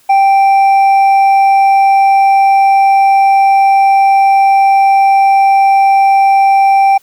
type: tone with hard clipping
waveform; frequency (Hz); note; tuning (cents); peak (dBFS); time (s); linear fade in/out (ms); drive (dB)
sine; 784; G5; 0; -6; 0.09-6.98; 10; 4
effects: white hiss -49 dBFS RMS until 7.02 s

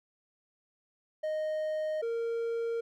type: tone pair in turn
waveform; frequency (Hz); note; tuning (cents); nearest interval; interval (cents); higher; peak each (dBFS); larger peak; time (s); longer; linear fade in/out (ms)
triangle; 620 / 462.5; D#5 / A#4; -6 / -14; perfect fourth; 508; first; -28; neither; 1.23-2.02 / 2.02-2.81; neither; 10
effects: none

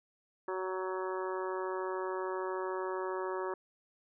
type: harmonic tone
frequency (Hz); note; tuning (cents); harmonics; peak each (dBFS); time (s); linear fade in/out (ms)
186.9; F#3; +18; 2 / 3 / 4 / 5 / 6 / 7 / 8 / 9; -36 / -42 / -49 / -41 / -43 / -47 / -54 / -48; 0.48-3.54; 2
effects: none

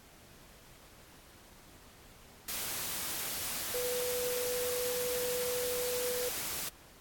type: tone in noise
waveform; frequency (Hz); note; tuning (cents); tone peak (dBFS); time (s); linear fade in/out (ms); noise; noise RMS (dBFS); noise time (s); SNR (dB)
sine; 493.9; B4; 0; -33; 3.74-6.29; 5; white; -37; 2.48-6.69; +1
effects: pink hiss -57 dBFS RMS until 7 s + AAC 64 kbps

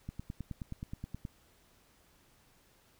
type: click train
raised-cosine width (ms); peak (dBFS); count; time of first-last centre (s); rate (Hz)
5; -27; 12; 0.09-1.252; 9.47
effects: pink hiss -66 dBFS RMS until 2.99 s

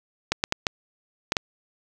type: clicks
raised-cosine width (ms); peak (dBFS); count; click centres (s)
0.2; -4; 6; 0.32 / 0.439 / 0.524 / 0.668 / 1.321 / 1.368
effects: none

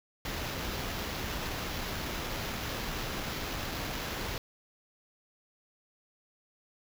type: noise with sample-and-hold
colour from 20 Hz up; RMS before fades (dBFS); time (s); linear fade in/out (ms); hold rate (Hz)
pink; -36; 0.25-4.38; 2; 8820
effects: none

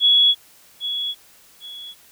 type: tone with echo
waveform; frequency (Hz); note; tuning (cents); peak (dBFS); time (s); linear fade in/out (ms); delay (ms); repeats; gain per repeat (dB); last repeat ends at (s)
sine; 3366; G#7; +23; -11; 0-0.35; 50; 800; 2; -11; 1.95
effects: white hiss -51 dBFS RMS until 2.11 s

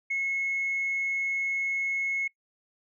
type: tone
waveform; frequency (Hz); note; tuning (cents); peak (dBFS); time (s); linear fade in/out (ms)
sine; 2180; C#7; -29; -25; 0.1-2.28; 10
effects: noise-tail reverb RT60 0.1 s tail -22 dB re dry + tanh soft clip ceiling -22 dBFS

